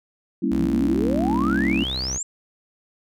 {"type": "chord", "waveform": "sine", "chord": "G diminished seventh", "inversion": "none", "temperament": "equal", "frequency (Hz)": [196, 233.1, 277.2, 329.6], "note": ["G3", "Bb3", "Db4", "Fb4"], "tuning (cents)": [0, 0, 0, 0], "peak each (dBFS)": [-25, -25, -24, -25], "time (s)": [0.42, 1.84], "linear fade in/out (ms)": 10}
{"type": "tone with pitch glide", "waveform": "sawtooth", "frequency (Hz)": [65.41, 64.92], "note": ["C2", "C2"], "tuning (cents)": [0, -13], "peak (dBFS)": -25, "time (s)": [0.51, 2.18], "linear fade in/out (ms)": 10, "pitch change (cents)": -13, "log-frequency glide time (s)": [0.91, 1.47]}
{"type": "exponential sweep", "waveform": "sine", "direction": "up", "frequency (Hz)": [153, 7640], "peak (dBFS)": -25, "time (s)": [0.59, 2.23], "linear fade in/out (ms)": 5}
{"effects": []}